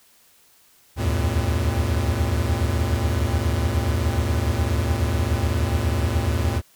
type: tone cluster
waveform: square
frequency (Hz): 72 / 79.1 / 88.7 / 113.5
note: D2 / D#2 / F2 / A#2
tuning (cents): -34 / +29 / +27 / -46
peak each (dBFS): -26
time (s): 0.96-6.62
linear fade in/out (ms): 50
effects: white hiss -56 dBFS RMS until 6.75 s